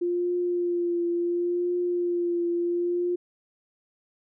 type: tone with vibrato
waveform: sine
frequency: 349.2 Hz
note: F4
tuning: in tune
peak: -23 dBFS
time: 0.01-3.16 s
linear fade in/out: 10 ms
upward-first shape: triangle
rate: 0.71 Hz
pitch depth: 27 cents each way
effects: none